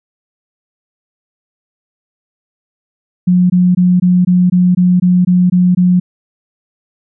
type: tone bursts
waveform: sine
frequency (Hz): 180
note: F#3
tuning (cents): -47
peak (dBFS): -6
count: 11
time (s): 3.27-6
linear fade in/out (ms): 10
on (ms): 230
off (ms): 20
effects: none